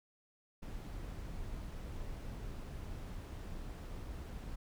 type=noise; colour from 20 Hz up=brown; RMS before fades=-44 dBFS; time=0.62-4.56 s; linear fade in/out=10 ms; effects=none